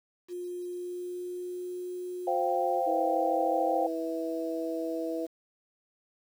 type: tone with pitch glide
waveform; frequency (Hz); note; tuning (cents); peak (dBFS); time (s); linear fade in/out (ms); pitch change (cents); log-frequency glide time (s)
sine; 355.6 to 360.1; F4 to F#4; +31 to -47; -34; 0.28-2.83; 50; +22; 0.69-1.77
type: chord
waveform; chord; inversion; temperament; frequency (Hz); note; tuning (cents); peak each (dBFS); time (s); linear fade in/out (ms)
sine; C suspended fourth; none; equal; 523.3 / 698.5 / 784; C5 / F5 / G5; 0 / 0 / 0; -30; 2.27-3.87; 5
type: harmonic tone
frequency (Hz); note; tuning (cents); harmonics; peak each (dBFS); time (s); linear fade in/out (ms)
163.3; E3; -16; 2 / 3 / 4; -33 / -35 / -36; 2.86-5.27; 20
effects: 9-bit